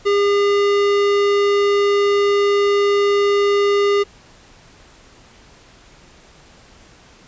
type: tone with hard clipping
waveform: sine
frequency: 405 Hz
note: G#4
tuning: 43 cents flat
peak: -15 dBFS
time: 0.05-4.04 s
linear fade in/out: 20 ms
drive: 18 dB
effects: pink hiss -47 dBFS RMS until 7.27 s + resampled to 16000 Hz